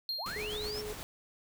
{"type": "tone with exponential decay", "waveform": "triangle", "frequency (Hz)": 4213, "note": "C8", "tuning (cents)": 11, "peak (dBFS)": -30, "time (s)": [0.09, 0.83], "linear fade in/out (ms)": 1, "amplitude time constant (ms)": 160}
{"type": "linear sweep", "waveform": "sine", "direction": "up", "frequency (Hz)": [495, 5570], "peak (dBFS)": -38, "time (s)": [0.18, 0.82], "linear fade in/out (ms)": 20}
{"type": "noise with tremolo", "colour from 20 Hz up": "pink", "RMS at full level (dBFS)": -41, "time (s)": [0.26, 1.03], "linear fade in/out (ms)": 0, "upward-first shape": "triangle", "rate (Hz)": 8.2, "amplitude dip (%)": 45}
{"type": "tone", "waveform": "sine", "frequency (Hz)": 422.4, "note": "G#4", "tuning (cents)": 29, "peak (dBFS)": -38, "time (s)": [0.36, 0.93], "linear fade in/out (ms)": 2}
{"effects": []}